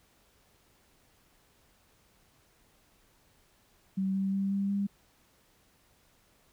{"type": "tone with pitch steps", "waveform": "sine", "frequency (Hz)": [191.7, 193.7, 195.73, 197.77, 199.84], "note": ["G3", "G3", "G3", "G3", "G3"], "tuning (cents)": [-38, -20, -2, 16, 34], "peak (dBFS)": -27, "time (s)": [3.97, 4.87], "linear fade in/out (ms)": 10, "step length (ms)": 180, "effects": ["pink hiss -66 dBFS RMS until 6.52 s"]}